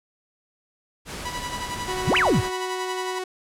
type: noise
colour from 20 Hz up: pink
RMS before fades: -34 dBFS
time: 1.05-2.51 s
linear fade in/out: 50 ms
type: tone with tremolo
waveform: sawtooth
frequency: 982 Hz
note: B5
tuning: 10 cents flat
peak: -24 dBFS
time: 1.25-3.19 s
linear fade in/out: 5 ms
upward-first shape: sine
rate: 11 Hz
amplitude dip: 65%
type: tone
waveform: sawtooth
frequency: 370 Hz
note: F#4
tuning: in tune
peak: -24 dBFS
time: 1.88-3.24 s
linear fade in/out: 5 ms
type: exponential two-way sweep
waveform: sine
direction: up then down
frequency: 87.31 to 3136 to 87.31 Hz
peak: -17 dBFS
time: 2.07-2.41 s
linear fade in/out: 10 ms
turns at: 2.17 s
effects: low-pass 10000 Hz 12 dB/octave